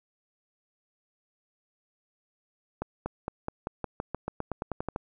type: accelerating click train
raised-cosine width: 1 ms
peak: -17 dBFS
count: 16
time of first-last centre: 2.82-4.961 s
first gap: 240 ms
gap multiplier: 0.92
effects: none